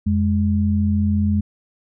sine tone pair together, 87.33 / 207.7 Hz, F2 / G#3, 0 / 0 cents, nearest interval octave + minor third, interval 1500 cents, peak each -18 dBFS, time 0.06-1.41 s, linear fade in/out 10 ms, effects none

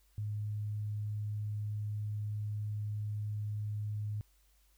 sine tone, 105.2 Hz, G#2, 23 cents sharp, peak -34 dBFS, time 0.18-4.21 s, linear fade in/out 0 ms, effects added 50 Hz sine -66 dBFS peak until 4.77 s + white hiss -72 dBFS RMS until 4.77 s

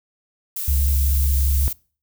violet noise, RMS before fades -27 dBFS, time 0.56-1.73 s, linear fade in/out 5 ms
sine tone with pitch glide, 68.6 to 69.12 Hz, C#2 to C#2, -17 to -4 cents, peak -16 dBFS, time 0.68-1.68 s, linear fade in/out 0 ms, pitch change +13 cents, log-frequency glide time 1-1.32 s
effects noise-tail reverb RT60 0.4 s tail -24 dB re dry

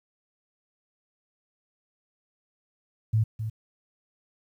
sine tone with echo, 110 Hz, A2, in tune, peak -19 dBFS, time 3.13-3.24 s, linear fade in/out 10 ms, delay 260 ms, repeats 1, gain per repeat -9 dB, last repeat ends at 3.5 s, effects 10-bit

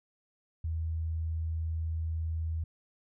sine tone, 80.9 Hz, E2, 32 cents flat, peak -30 dBFS, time 0.64-2.64 s, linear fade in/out 5 ms, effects none

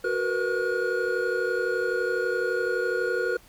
triangle tone cluster, 370.5 / 463.6 / 495.5 / 1440 Hz, F#4 / A#4 / B4 / F#6, +2 / -10 / +6 / -47 cents, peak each -27 dBFS, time 0.04-3.37 s, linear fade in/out 5 ms, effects pink hiss -54 dBFS RMS until 3.48 s + MP3 96 kbps

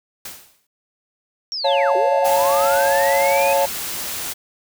white noise with exponential decay, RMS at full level -30 dBFS, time 0.25-0.67 s, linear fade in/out 5 ms, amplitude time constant 90 ms
sine linear two-way sweep, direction down then up, 5650 to 355.5 to 2542 Hz, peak -23 dBFS, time 1.52-3.53 s, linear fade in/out 0 ms, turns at 1.96 s
triangle chord, Db augmented, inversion none, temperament equal, 554.4 / 698.5 / 880 Hz, Db5 / F5 / A5, 0 / 0 / 0 cents, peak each -15 / -20 / -18 dBFS, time 1.64-3.66 s, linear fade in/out 10 ms
white noise, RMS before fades -27 dBFS, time 2.24-4.34 s, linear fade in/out 20 ms
effects none

